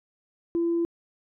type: tone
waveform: sine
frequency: 338.3 Hz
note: E4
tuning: 45 cents sharp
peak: -21 dBFS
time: 0.55-0.85 s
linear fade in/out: 0 ms
effects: tanh soft clip ceiling -18 dBFS